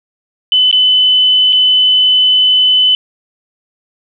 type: tone with dropouts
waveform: sine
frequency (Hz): 3017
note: F#7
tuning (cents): +33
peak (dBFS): -6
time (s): 0.52-2.95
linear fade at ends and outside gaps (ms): 1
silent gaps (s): 0.713-0.727 / 1.525-1.529
effects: none